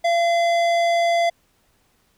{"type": "tone with tanh clipping", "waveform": "sine", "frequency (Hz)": 683, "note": "F5", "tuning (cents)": -39, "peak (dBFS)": -18, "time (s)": [0.04, 1.3], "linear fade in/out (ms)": 10, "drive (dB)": 16, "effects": ["pink hiss -63 dBFS RMS until 2.17 s"]}